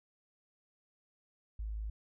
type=tone; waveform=sine; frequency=53.3 Hz; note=G#1; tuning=46 cents sharp; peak=-36 dBFS; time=1.59-1.9 s; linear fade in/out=5 ms; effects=none